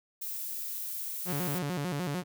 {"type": "noise", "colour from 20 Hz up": "violet", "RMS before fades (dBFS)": -37, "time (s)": [0.21, 1.59], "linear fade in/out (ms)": 10}
{"type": "tone with vibrato", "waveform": "sawtooth", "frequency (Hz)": 160.8, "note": "E3", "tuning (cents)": -43, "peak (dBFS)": -27, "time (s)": [1.25, 2.24], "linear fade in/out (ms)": 50, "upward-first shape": "square", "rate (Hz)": 6.7, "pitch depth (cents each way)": 200}
{"effects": []}